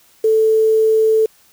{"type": "tone with quantisation", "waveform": "sine", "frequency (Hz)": 440, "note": "A4", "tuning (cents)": 0, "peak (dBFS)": -10, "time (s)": [0.24, 1.26], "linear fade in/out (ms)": 5, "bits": 6, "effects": ["white hiss -52 dBFS RMS until 1.52 s"]}